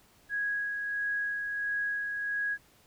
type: tone with tremolo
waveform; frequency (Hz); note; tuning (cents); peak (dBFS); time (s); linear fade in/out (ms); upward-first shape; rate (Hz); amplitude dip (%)
sine; 1657; G#6; -4; -28; 0.29-2.58; 50; sine; 1.5; 35
effects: pink hiss -62 dBFS RMS until 2.86 s